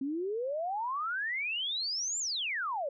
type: exponential two-way sweep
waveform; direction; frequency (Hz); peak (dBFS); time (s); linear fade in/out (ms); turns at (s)
sine; up then down; 261.6 to 7459 to 531; -31; 0.01-2.89; 5; 2.19
effects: none